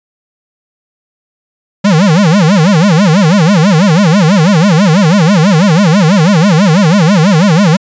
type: tone with vibrato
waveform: square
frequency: 178.9 Hz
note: F3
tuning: 42 cents sharp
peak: -5 dBFS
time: 1.84-7.77 s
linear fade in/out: 10 ms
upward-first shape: sine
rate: 6.1 Hz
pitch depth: 280 cents each way
effects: resampled to 16000 Hz